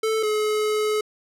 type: tone pair in turn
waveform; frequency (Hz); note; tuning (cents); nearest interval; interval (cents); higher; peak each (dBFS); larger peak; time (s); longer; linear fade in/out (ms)
square; 440 / 426.7; A4 / G#4; 0 / +47; minor second; 53; first; -21; neither; 0.03-0.23 / 0.23-1.01; second; 5
effects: low-pass 12000 Hz 12 dB/octave